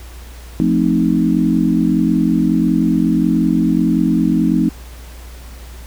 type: chord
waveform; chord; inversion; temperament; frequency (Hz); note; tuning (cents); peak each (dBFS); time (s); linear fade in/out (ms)
sine; F dominant seventh; none; equal; 174.61 / 220 / 261.6 / 311.1; F3 / A3 / C4 / Eb4; 0 / 0 / 0 / 0; -17; 0.6-4.69; 0
effects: added 60 Hz sine -32 dBFS peak until 5.86 s + pink hiss -41 dBFS RMS until 5.86 s